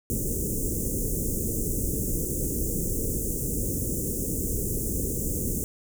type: band-stop noise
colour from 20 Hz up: pink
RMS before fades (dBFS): -28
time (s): 0.1-5.64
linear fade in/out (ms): 0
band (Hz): 480 to 6700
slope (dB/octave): 48
effects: none